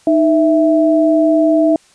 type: tone pair together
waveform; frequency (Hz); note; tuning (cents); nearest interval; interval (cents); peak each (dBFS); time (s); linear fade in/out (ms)
sine; 310.7 / 658.4; D#4 / E5; -2 / -2; octave + minor second; 1300; -11 / -12; 0.07-1.76; 2
effects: white hiss -50 dBFS RMS until 1.94 s + resampled to 22050 Hz